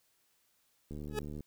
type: click train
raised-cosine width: 3 ms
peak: -31 dBFS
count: 38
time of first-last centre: 0.91-1.407 s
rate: 74.5 Hz
type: tone with exponential growth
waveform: 40% pulse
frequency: 424.8 Hz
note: G#4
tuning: 39 cents sharp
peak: -28 dBFS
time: 1.09-1.19 s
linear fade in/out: 2 ms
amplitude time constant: 21 ms
effects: white hiss -73 dBFS RMS until 1.46 s